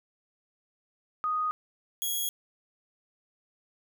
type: tone pair in turn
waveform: sine / 5% pulse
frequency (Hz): 1243 / 3318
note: D#6 / G#7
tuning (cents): -2 / -2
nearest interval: octave + perfect fourth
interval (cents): 1700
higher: second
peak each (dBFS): -26 / -20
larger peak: second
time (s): 1.24-1.51 / 2.02-2.29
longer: neither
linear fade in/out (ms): 0
effects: none